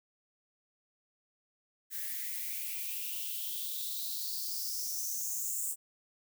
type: noise with high-pass filter sweep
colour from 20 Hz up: violet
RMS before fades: -37 dBFS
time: 1.9-5.76 s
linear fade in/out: 50 ms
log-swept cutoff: 1700 to 7900 Hz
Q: 6.1
effects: none